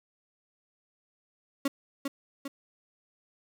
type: tone with echo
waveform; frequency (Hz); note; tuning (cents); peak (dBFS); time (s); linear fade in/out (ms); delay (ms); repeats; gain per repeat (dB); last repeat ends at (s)
35% pulse; 277.2; C#4; 0; -23; 1.65-1.68; 5; 400; 2; -5; 2.48
effects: none